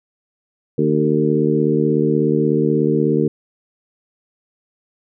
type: harmonic tone with a mistuned harmonic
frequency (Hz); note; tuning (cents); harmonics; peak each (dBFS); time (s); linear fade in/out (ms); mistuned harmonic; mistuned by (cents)
76.5; D#2; -29; 2 / 3 / 4 / 5 / 6; -20 / -20 / -20 / -20 / -20; 0.78-3.28; 5; 6; -22
effects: none